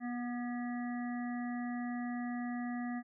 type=harmonic tone with a mistuned harmonic; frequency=242.9 Hz; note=B3; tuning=29 cents flat; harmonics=1 / 3 / 5 / 7 / 8; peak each=-36 / -45 / -52 / -51 / -50 dBFS; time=0-3.03 s; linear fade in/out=50 ms; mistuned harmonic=7; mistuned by=-16 cents; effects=none